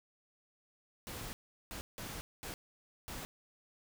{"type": "noise bursts at uneven times", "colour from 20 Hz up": "pink", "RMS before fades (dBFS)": -44, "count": 5, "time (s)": [[1.07, 1.33], [1.71, 1.81], [1.98, 2.21], [2.43, 2.54], [3.08, 3.25]], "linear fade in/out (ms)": 0, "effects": []}